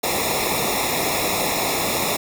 pink noise with comb filter, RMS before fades -22 dBFS, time 0.03-2.17 s, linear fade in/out 10 ms, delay 0.65 ms, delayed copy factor -1, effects none

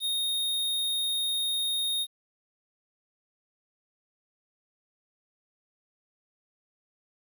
square tone, 3708 Hz, A#7, 10 cents flat, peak -27 dBFS, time 0-2.07 s, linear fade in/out 50 ms, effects 10-bit

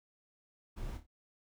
brown noise with echo, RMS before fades -41 dBFS, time 0.76-0.98 s, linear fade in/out 20 ms, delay 29 ms, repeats 3, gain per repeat -8 dB, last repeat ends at 1.067 s, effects none

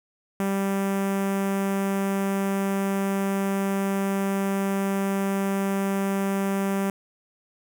sawtooth tone with notch filter, 196 Hz, G3, in tune, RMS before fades -25 dBFS, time 0.4-6.9 s, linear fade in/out 0 ms, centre 4200 Hz, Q 0.8, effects none

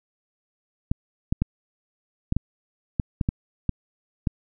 clicks, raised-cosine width 5 ms, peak -9 dBFS, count 10, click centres 0.915 / 1.325 / 1.42 / 2.324 / 2.366 / 2.998 / 3.212 / 3.289 / 3.693 / 4.272 s, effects none

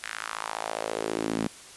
sawtooth tone with high-pass filter sweep, 54.8 Hz, A1, 6 cents flat, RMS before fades -32 dBFS, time 0.03-1.47 s, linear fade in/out 0 ms, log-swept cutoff 1800 to 220 Hz, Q 2.4, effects white hiss -47 dBFS RMS until 1.76 s + resampled to 24000 Hz

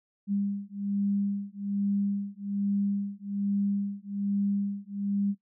sine beating tone pair, 200 / 201.2 Hz, G3 / G3, +35 / +45 cents, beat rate 1.2 Hz, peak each -30 dBFS, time 0.27-5.35 s, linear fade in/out 50 ms, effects noise-tail reverb RT60 0.1 s tail -17 dB re dry

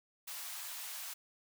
white high-pass noise, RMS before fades -44 dBFS, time 0.27-1.14 s, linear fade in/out 10 ms, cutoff 740 Hz, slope 24 dB/octave, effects none

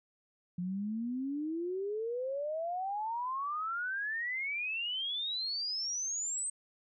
sine exponential sweep, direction up, 173.9 to 8372 Hz, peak -33 dBFS, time 0.58-6.5 s, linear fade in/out 5 ms, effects none

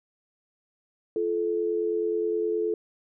sine tone pair together, 344.2 / 433.7 Hz, F4 / A4, -25 / -25 cents, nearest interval major third, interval 400 cents, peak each -29 / -25 dBFS, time 1.16-2.74 s, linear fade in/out 2 ms, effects none

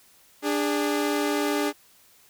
sawtooth tone pair together, 293.7 / 409.3 Hz, D4 / G#4, 0 / -25 cents, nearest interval tritone, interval 575 cents, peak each -21 / -23 dBFS, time 0.42-1.73 s, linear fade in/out 50 ms, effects white hiss -57 dBFS RMS until 2.29 s

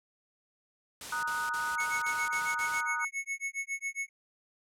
white noise bursts, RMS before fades -41 dBFS, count 7, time 1.01-2.808 s, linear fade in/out 2 ms, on 220 ms, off 43 ms
sine chord, D# minor, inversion second, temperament equal, 932.3 / 1244.5 / 1480 Hz, A#5 / D#6 / F#6, 0 / 0 / 0 cents, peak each -37 / -35 / -33 dBFS, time 1.12-3.05 s, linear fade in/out 5 ms
square tone with tremolo, 2202 Hz, C#7, 12 cents flat, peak -31 dBFS, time 1.78-4.09 s, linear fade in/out 5 ms, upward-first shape sine, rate 7.3 Hz, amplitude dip 100%
effects low-pass 10000 Hz 12 dB/octave

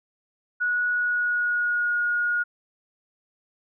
sine tone with pitch glide, 1462 to 1438.5 Hz, F#6 to F#6, -21 to -49 cents, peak -21 dBFS, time 0.6-2.44 s, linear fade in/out 20 ms, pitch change -28 cents, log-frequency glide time 0.92-1.99 s, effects none

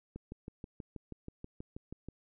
click train, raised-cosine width 3 ms, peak -30 dBFS, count 13, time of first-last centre 0.16-2.086 s, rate 6.23 Hz, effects none

